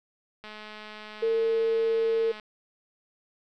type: click train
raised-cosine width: 0.3 ms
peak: -27 dBFS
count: 418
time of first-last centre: 0.44-2.398 s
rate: 213 Hz
type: tone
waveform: sine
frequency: 452.8 Hz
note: A4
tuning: 50 cents sharp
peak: -22 dBFS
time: 1.22-2.32 s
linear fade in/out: 10 ms
effects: none